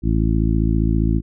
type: harmonic tone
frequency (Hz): 55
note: A1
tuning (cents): 0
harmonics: 1 / 2 / 3 / 4 / 5 / 6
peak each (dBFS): -18 / -21 / -23 / -24 / -25 / -26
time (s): 0.02-1.22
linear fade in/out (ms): 50
effects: none